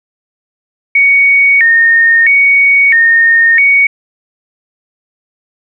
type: tone with vibrato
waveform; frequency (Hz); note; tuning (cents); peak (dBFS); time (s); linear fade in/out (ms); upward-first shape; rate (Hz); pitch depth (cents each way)
sine; 2026; B6; +44; -4; 0.95-3.87; 5; square; 0.76; 170
effects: none